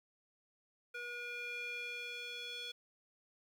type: tone with band-pass filter sweep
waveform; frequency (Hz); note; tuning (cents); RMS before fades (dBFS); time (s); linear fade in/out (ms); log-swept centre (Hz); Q
square; 482; B4; -42; -44; 0.94-2.72; 10; 1900 to 3400; 3.8
effects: 11-bit

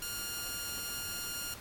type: tone with amplitude modulation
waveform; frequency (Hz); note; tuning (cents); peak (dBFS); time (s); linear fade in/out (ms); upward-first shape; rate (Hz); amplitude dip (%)
5% pulse; 1412; F6; +19; -22; 0.02-1.54; 2; sine; 252; 55
effects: pink hiss -49 dBFS RMS until 1.6 s + AAC 64 kbps

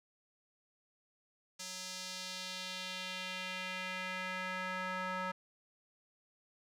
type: tone with band-pass filter sweep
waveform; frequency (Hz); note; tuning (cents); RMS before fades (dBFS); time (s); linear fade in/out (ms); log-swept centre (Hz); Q
square; 185; F#3; 0; -41; 1.59-5.32; 10; 6000 to 1300; 1.6
effects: none

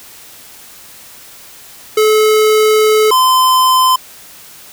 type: tone pair in turn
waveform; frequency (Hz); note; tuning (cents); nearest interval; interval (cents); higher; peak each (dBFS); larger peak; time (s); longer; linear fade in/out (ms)
square; 431.1 / 1028.2; A4 / C6; -35 / -31; octave + minor third; 1504; second; -8; neither; 1.97-3.11 / 3.11-3.96; first; 5
effects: white hiss -37 dBFS RMS until 4.72 s

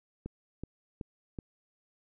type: click train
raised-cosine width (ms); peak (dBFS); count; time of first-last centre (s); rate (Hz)
3; -25; 4; 0.26-1.388; 2.66
effects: none

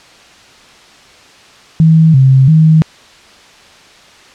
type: tone with pitch steps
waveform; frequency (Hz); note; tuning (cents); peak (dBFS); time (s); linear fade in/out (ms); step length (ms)
sine; 160.8 / 132.9 / 158.3; E3 / C3 / D#3; -43 / +27 / +30; -3; 1.8-2.82; 0; 340
effects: white hiss -40 dBFS RMS until 4.34 s + low-pass 5000 Hz 12 dB/octave

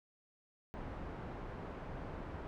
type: low-pass noise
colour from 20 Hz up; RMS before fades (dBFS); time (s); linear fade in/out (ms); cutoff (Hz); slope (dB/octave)
pink; -45; 0.74-2.47; 0; 1200; 12
effects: none

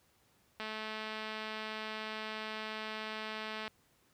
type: click train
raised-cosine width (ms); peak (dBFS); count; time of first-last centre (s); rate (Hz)
0.3; -25; 669; 0.6-3.678; 217
effects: pink hiss -70 dBFS RMS until 4.13 s + high-pass 60 Hz 12 dB/octave

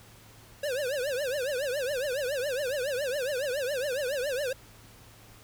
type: tone with vibrato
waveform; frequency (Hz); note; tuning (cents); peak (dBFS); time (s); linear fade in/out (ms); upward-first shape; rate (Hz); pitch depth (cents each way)
square; 540; C#5; -45; -29; 0.63-4.53; 5; triangle; 7.2; 220
effects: added 109 Hz sine -56 dBFS peak until 5.43 s + pink hiss -54 dBFS RMS until 5.43 s

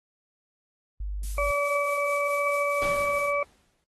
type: tone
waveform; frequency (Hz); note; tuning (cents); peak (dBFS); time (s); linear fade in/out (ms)
sine; 50; G1; +35; -29; 1-1.51; 5
type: noise with tremolo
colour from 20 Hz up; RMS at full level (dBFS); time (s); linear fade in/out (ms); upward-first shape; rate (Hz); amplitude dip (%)
violet; -36; 1.23-3.31; 2; sine; 4.7; 50
type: harmonic tone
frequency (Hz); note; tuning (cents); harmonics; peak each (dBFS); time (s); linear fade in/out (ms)
574; D5; -40; 1 / 2 / 4; -26 / -28 / -29; 1.38-3.43; 2
type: noise with exponential decay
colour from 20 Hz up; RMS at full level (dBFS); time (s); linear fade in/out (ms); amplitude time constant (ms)
pink; -35; 2.82-3.84; 0; 220
effects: low-pass 12000 Hz 12 dB/octave + AAC 32 kbps

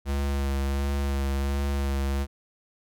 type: tone with vibrato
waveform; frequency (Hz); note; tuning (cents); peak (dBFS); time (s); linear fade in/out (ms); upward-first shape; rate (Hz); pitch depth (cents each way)
square; 69.3; C#2; 0; -25; 0.05-2.27; 50; sine; 1.4; 22
effects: none

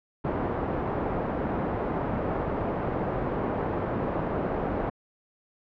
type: low-pass noise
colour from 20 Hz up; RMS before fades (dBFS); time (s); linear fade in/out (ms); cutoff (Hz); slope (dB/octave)
white; -29; 0.24-4.9; 10; 670; 12
effects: low-pass 2000 Hz 12 dB/octave

